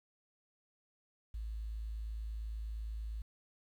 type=tone with quantisation; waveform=sine; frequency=54.3 Hz; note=A1; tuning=22 cents flat; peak=-38 dBFS; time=1.34-3.22 s; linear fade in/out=5 ms; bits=11; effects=none